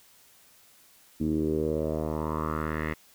10% pulse tone with low-pass filter sweep, 77.78 Hz, D#2, in tune, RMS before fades -29 dBFS, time 1.2-2.94 s, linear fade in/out 10 ms, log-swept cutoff 270 to 2100 Hz, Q 3.8, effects white hiss -58 dBFS RMS until 3.14 s

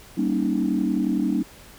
sine chord, Eb dominant seventh, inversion first, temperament just, 194.45 / 233.3 / 280 / 311.1 Hz, G3 / Bb3 / Db4 / Eb4, -14 / +2 / +18 / 0 cents, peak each -25 dBFS, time 0.17-1.43 s, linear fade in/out 10 ms, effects tanh soft clip ceiling -11 dBFS + pink hiss -47 dBFS RMS until 1.78 s

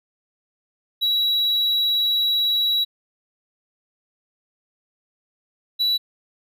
triangle tone pair in turn, 3894 / 3935 Hz, B7 / B7, -25 / -7 cents, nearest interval unison, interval 18 cents, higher second, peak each -16 dBFS, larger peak neither, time 1.01-2.85 / 5.79-5.98 s, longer first, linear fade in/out 20 ms, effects none

